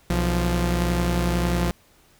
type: tone pair together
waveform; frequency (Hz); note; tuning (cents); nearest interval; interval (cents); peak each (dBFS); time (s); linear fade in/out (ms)
sawtooth; 61.74 / 174.12; B1 / F3; 0 / -5; octave + tritone; 1795; -19; 0.1-1.71; 0
effects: pink hiss -57 dBFS RMS until 2.19 s